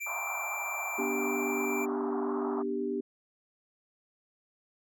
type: tone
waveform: square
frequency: 2353 Hz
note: D7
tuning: 3 cents sharp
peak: -35 dBFS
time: 0-1.86 s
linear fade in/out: 20 ms
type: band-pass noise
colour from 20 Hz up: white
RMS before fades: -39 dBFS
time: 0.06-2.63 s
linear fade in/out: 10 ms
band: 660 to 1200 Hz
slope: 48 dB/octave
type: chord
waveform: sine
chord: G major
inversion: first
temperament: just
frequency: 245 / 294 / 392 Hz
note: B3 / D4 / G4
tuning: -14 / +2 / 0 cents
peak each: -35 / -36 / -32 dBFS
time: 0.98-3.01 s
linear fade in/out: 10 ms
effects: none